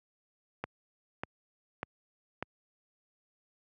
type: click train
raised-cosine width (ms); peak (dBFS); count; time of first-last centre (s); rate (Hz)
0.5; -19; 4; 0.64-2.426; 1.68
effects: high-pass 80 Hz 12 dB/octave